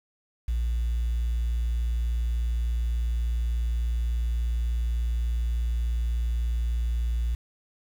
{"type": "tone", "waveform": "sine", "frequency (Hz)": 58.27, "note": "A#1", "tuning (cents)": 0, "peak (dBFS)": -22, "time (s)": [0.48, 7.35], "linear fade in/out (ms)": 5, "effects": ["tanh soft clip ceiling -20 dBFS", "8-bit"]}